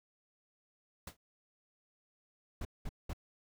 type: noise with exponential decay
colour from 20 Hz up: pink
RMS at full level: -41 dBFS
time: 1.07-1.17 s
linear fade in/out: 5 ms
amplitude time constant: 21 ms
type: noise bursts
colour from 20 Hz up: brown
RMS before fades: -38 dBFS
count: 3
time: 2.61-3.133 s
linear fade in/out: 5 ms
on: 41 ms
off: 200 ms
effects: none